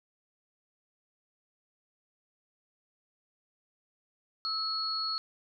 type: tone pair together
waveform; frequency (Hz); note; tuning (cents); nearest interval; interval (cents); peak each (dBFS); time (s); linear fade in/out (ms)
sine; 1300 / 4346; E6 / C#8; -24 / -35; octave + major sixth; 2089; -36 / -31; 4.45-5.18; 0
effects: none